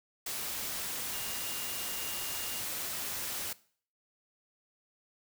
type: tone in noise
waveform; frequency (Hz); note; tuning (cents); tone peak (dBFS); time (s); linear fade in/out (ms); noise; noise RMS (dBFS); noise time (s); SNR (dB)
sine; 2825; F7; +19; -46; 1.13-2.6; 5; white; -37; 0.26-3.53; -12
effects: noise-tail reverb RT60 0.5 s tail -20 dB re dry